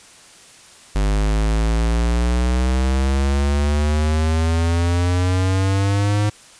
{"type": "exponential sweep", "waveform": "square", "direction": "up", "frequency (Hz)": [49.84, 105.2], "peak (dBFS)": -16, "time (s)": [0.95, 6.3], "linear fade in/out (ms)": 10, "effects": ["white hiss -45 dBFS RMS until 6.59 s", "resampled to 22050 Hz"]}